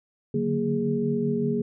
sine tone cluster, 144.7 / 150 / 185 / 232.2 / 413.8 Hz, D3 / D3 / F#3 / A#3 / G#4, -25 / +37 / 0 / -7 / -6 cents, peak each -31 / -35 / -31 / -26 / -27 dBFS, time 0.34-1.62 s, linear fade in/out 5 ms, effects none

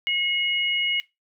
sine tone pair together, 2169 / 2895 Hz, C#7 / F#7, -38 / -38 cents, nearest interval perfect fourth, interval 500 cents, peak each -24 dBFS, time 0.07-1 s, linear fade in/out 0 ms, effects noise-tail reverb RT60 0.2 s tail -19 dB re dry

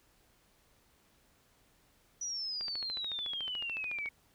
sine exponential sweep, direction down, 5920 to 2217 Hz, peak -35 dBFS, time 2.21-4.09 s, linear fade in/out 5 ms
click train, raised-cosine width 0.3 ms, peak -29 dBFS, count 21, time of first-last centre 2.61-4.059 s, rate 13.8 Hz
effects pink hiss -68 dBFS RMS until 4.34 s

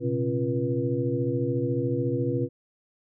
sine tone cluster, 118.2 / 132.2 / 270.6 / 347 / 483.3 Hz, A#2 / C3 / C#4 / F4 / B4, +24 / +18 / -42 / -11 / -38 cents, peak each -30 dBFS, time 0-2.49 s, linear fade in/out 50 ms, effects none

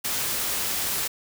white noise, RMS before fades -27 dBFS, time 0.04-1.08 s, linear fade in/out 10 ms, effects none

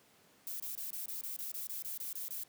violet noise bursts, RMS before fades -41 dBFS, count 13, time 0.47-2.436 s, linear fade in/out 2 ms, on 130 ms, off 23 ms, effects pink hiss -65 dBFS RMS until 2.48 s + high-pass 150 Hz 12 dB/octave

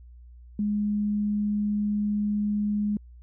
sine tone, 207.7 Hz, G#3, in tune, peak -23 dBFS, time 0.59-2.97 s, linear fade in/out 2 ms, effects added 60 Hz sine -45 dBFS peak until 3.22 s

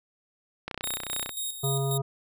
click train, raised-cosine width 0.3 ms, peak -17 dBFS, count 20, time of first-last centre 0.68-1.293 s, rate 31 Hz
5% pulse tone with tremolo, 3729 Hz, A#7, in tune, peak -22 dBFS, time 0.83-1.98 s, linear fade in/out 10 ms, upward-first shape square, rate 3.7 Hz, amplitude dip 60%
harmonic tone, 136.9 Hz, C#3, 21 cents flat, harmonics 1 / 3 / 5 / 7 / 9, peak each -26 / -32 / -36 / -43 / -42 dBFS, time 1.63-2.02 s, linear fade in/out 10 ms
effects none

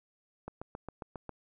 click train, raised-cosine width 1 ms, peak -26 dBFS, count 7, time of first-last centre 0.48-1.293 s, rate 7.38 Hz, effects none

